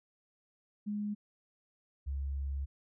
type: tone pair in turn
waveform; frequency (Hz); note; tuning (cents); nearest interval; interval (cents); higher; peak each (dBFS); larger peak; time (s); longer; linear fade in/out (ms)
sine; 207.7 / 69.07; G#3 / C#2; 0 / -6; octave + perfect fifth; 1906; first; -33 / -33; neither; 0.86-1.15 / 2.06-2.66; second; 20
effects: none